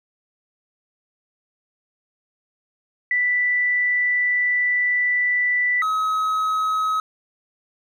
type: tone pair in turn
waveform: sine / triangle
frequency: 1975.5 / 1275.7 Hz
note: B6 / D#6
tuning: 0 / +43 cents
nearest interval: minor sixth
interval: 757 cents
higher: first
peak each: -17 dBFS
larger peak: neither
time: 3.11-5.82 / 5.82-7 s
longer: first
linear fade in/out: 2 ms
effects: none